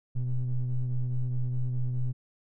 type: ring-modulated tone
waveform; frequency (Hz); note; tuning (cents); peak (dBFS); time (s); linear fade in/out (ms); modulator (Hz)
triangle; 63.7; C2; -46; -19; 0.15-2.13; 20; 61.3
effects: tanh soft clip ceiling -20 dBFS